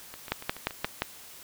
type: two click trains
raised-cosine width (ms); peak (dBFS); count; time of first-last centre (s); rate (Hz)
0.3; -10 / -24; 5 / 6; 0.32-1.021 / 0.14-0.85; 5.71 / 7.04
effects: white hiss -48 dBFS RMS until 1.43 s